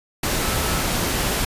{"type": "tone in noise", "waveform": "sine", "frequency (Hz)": 1308, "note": "E6", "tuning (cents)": -14, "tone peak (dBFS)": -32, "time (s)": [0.44, 0.82], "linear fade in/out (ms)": 5, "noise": "pink", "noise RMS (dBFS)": -22, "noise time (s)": [0.23, 1.45], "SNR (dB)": -13, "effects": ["resampled to 32000 Hz"]}